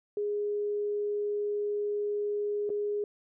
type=tone with dropouts; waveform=sine; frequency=413.5 Hz; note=G#4; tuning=8 cents flat; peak=-28 dBFS; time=0.17-3.04 s; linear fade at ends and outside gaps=2 ms; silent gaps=2.693-2.701 s; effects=none